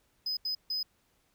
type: tone bursts at uneven times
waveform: triangle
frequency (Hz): 5030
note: D#8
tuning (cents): +18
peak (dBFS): -29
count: 3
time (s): 0.26-0.37 / 0.45-0.55 / 0.7-0.83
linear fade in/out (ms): 5
effects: pink hiss -71 dBFS RMS until 1.34 s